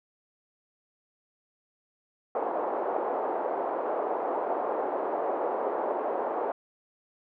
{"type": "band-pass noise", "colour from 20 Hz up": "white", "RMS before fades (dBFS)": -30, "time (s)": [2.35, 6.52], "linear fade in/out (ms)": 2, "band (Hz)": [370, 850], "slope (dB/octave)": 24, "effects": []}